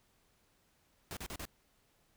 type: noise bursts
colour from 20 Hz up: pink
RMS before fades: -43 dBFS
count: 4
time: 1.11-1.453 s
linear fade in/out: 0 ms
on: 58 ms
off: 37 ms
effects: pink hiss -72 dBFS RMS until 2.16 s